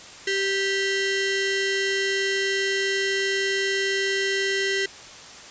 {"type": "ring-modulated tone", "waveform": "sawtooth", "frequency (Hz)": 1174.7, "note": "D6", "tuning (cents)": 0, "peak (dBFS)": -15, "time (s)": [0.27, 4.86], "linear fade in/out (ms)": 5, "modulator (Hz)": 784, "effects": ["white hiss -42 dBFS RMS until 5.5 s", "resampled to 16000 Hz"]}